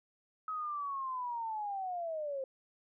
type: linear sweep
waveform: sine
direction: down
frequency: 1280 to 522 Hz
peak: -35 dBFS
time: 0.48-2.44 s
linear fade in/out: 2 ms
effects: none